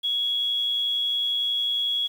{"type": "tone with amplitude modulation", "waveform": "sine", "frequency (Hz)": 3341, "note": "G#7", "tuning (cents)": 10, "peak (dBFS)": -21, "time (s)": [0.03, 2.08], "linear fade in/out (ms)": 20, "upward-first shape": "sine", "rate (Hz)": 111, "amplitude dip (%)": 25, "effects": ["8-bit"]}